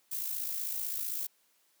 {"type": "noise with amplitude modulation", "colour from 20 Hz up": "violet", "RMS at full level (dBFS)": -33, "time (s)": [0.11, 1.27], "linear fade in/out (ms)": 10, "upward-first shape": "sine", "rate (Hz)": 55.7, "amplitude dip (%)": 55, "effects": ["white hiss -70 dBFS RMS until 1.8 s", "high-pass 200 Hz 12 dB/octave"]}